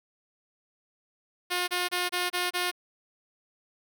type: tone bursts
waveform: 5% pulse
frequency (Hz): 357.6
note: F4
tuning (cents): +41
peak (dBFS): -15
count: 6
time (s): 1.5-2.715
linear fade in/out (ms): 20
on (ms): 180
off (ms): 27
effects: none